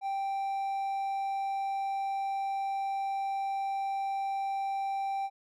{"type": "tone", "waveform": "triangle", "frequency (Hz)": 784, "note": "G5", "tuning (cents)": 0, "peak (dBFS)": -28, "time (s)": [0.01, 5.3], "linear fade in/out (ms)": 50, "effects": []}